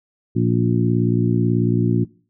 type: harmonic tone with a mistuned harmonic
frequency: 58.27 Hz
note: A#1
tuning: in tune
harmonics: 2 / 3 / 4 / 5 / 6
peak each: -19 / -21 / -22 / -23 / -24 dBFS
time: 0.35-2.05 s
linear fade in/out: 20 ms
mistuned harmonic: 6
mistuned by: +25 cents
effects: noise-tail reverb RT60 0.4 s tail -21 dB re dry